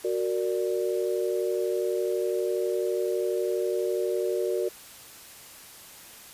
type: chord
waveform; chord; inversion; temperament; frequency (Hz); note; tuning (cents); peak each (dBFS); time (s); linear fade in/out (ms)
sine; Gb augmented; none; equal with one note detuned; 370 / 462.1 / 587.3; Gb4 / Bb4 / D5; 0 / -15 / 0; -27 / -29 / -32; 0.04-4.69; 10
effects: white hiss -47 dBFS RMS until 6.33 s + resampled to 32000 Hz